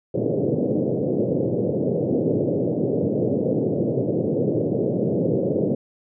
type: band-pass noise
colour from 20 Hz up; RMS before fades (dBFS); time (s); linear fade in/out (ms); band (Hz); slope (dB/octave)
white; -22; 0.14-5.75; 5; 110 to 540; 48
effects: none